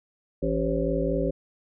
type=harmonic tone with a mistuned harmonic; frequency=55.4 Hz; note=A1; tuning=13 cents sharp; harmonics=1 / 3 / 5 / 7 / 9 / 10; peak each=-30 / -30 / -30 / -30 / -30 / -30 dBFS; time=0.42-1.31 s; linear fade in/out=10 ms; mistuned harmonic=9; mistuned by=+38 cents; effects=none